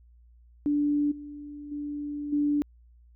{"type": "tone with level steps", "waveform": "sine", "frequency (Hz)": 292, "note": "D4", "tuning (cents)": -10, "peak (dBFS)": [-22, -38, -31, -22], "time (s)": [0.66, 2.62], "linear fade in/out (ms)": 0, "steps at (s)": [1.11, 1.71, 2.32], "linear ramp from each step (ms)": 10, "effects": ["added 59 Hz sine -53 dBFS peak until 3.15 s"]}